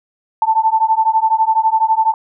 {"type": "beating tone pair", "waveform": "sine", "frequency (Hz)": [880, 892], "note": ["A5", "A5"], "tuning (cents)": [0, 23], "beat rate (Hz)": 12, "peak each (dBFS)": -14, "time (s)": [0.42, 2.14], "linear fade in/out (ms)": 2, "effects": []}